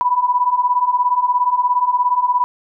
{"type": "beating tone pair", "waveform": "sine", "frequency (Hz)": [975, 992], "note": ["B5", "B5"], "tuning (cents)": [-23, 7], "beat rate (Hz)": 17, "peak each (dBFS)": [-18, -15], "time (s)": [0.01, 2.44], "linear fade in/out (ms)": 0, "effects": []}